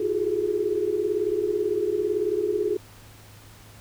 sine tone cluster, 330.2 / 363.4 / 404.4 / 422.4 Hz, E4 / F#4 / G#4 / G#4, +3 / -31 / -46 / +29 cents, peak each -34 / -27 / -29 / -25 dBFS, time 0-2.77 s, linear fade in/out 5 ms, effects added 105 Hz sine -49 dBFS peak until 3.8 s + pink hiss -50 dBFS RMS until 3.8 s

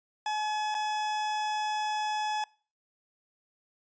40% pulse tone with dropouts, 851 Hz, G#5, 42 cents sharp, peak -28 dBFS, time 0.26-2.44 s, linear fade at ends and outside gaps 2 ms, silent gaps 0.744-0.749 s, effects noise-tail reverb RT60 0.4 s tail -23 dB re dry + resampled to 16000 Hz

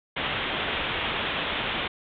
white low-pass noise, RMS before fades -29 dBFS, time 0.16-1.88 s, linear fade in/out 10 ms, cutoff 3600 Hz, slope 96 dB/octave, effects none

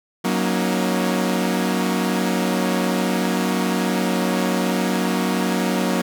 sawtooth chord, D# minor seventh, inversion first, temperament equal with one note detuned, 185 / 236.1 / 277.2 / 311.1 Hz, F#3 / A#3 / C#4 / D#4, 0 / +22 / 0 / 0 cents, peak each -18 / -19 / -24 / -24 dBFS, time 0.24-6.02 s, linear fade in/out 10 ms, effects none

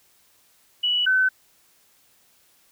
sine tone pair in turn, 2945 / 1520 Hz, F#7 / F#6, -9 / +46 cents, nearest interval major seventh, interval 1145 cents, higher first, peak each -19 / -16 dBFS, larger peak second, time 0.83-1.06 / 1.06-1.29 s, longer neither, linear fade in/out 10 ms, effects white hiss -60 dBFS RMS until 2.71 s

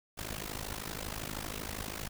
pink noise with amplitude modulation, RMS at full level -36 dBFS, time 0.17-2.09 s, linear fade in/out 20 ms, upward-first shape sine, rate 52.7 Hz, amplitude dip 90%, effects none

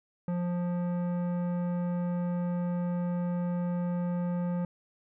sine tone with tanh clipping, 176 Hz, F3, 14 cents sharp, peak -30 dBFS, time 0.28-4.65 s, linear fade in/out 2 ms, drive 14 dB, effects none

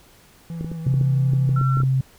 triangle tone with vibrato, 164.4 Hz, E3, 4 cents flat, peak -26 dBFS, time 0.5-1.6 s, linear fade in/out 0 ms, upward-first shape sine, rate 5.7 Hz, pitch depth 33 cents each way
clicks, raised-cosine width 3 ms, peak -18 dBFS, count 12, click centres 0.61 / 0.646 / 0.716 / 0.868 / 0.94 / 1.012 / 1.335 / 1.492 / 1.613 / 1.771 / 1.803 / 1.835 s
sine tone with pitch glide, 133.1 to 132.1 Hz, C3 to C3, +30 to +17 cents, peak -16 dBFS, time 0.86-2.01 s, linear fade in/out 5 ms, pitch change -13 cents, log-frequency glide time 1.11-1.51 s
sine tone, 1353 Hz, E6, 45 cents sharp, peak -26 dBFS, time 1.56-1.82 s, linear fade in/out 5 ms
effects pink hiss -52 dBFS RMS until 2.18 s

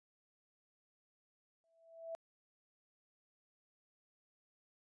sine tone with exponential growth, 659.3 Hz, E5, in tune, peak -39 dBFS, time 1.64-2.15 s, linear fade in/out 0 ms, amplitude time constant 110 ms, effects resampled to 22050 Hz

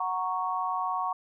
sine chord, F# major, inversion none, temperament equal, 740 / 932.3 / 1108.7 Hz, F#5 / A#5 / C#6, 0 / 0 / 0 cents, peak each -32 / -33 / -30 dBFS, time 0-1.13 s, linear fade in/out 5 ms, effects none

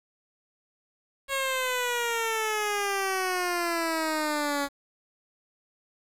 10% pulse exponential sweep, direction down, 550 to 279.2 Hz, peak -18 dBFS, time 1.28-4.69 s, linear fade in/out 50 ms, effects resampled to 32000 Hz + 8-bit

